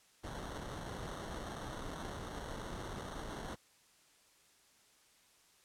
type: noise with sample-and-hold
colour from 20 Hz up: pink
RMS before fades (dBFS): -44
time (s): 0.23-3.56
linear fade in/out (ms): 20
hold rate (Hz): 2450
effects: white hiss -67 dBFS RMS until 5.64 s + low-pass 10000 Hz 12 dB/octave